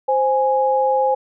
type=tone pair together; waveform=sine; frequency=523.2 / 830.6 Hz; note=C5 / G#5; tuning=0 / 0 cents; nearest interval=minor sixth; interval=800 cents; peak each=-17 dBFS; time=0.08-1.15 s; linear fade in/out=10 ms; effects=none